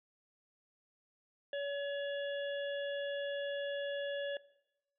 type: harmonic tone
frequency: 566 Hz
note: C#5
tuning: 36 cents sharp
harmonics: 1 / 3 / 5 / 6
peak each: -36 / -44 / -51 / -50 dBFS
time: 1.53-4.37 s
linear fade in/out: 2 ms
effects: noise-tail reverb RT60 0.9 s tail -20 dB re dry